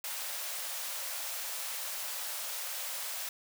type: high-pass noise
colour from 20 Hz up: white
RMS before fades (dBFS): -38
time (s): 0.04-3.29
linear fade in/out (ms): 2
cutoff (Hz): 500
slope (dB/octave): 96
effects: none